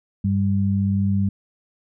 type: tone pair together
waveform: sine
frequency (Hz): 98.4 / 196.8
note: G2 / G3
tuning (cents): +7 / +7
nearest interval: octave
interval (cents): 1200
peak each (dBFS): -20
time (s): 0.24-1.29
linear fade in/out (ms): 5
effects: none